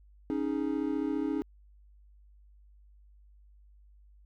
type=chord; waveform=triangle; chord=C# suspended second; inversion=none; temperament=just; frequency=277.2 / 311.8 / 415.8 Hz; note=C#4 / D#4 / G#4; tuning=0 / +4 / +2 cents; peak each=-30 / -30 / -35 dBFS; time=0.3-1.42 s; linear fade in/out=0 ms; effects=added 50 Hz sine -55 dBFS peak until 4.25 s